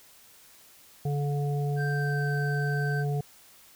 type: harmonic tone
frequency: 143.8 Hz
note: D3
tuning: 36 cents flat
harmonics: 1 / 3 / 5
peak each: -26 / -35 / -38 dBFS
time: 1.05-3.21 s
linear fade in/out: 5 ms
type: tone with pitch glide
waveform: triangle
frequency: 1568 to 1548.2 Hz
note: G6 to G6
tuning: 0 to -22 cents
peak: -31 dBFS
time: 1.76-3.05 s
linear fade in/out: 50 ms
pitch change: -22 cents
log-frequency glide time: 1.89-2.29 s
effects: white hiss -55 dBFS RMS until 3.75 s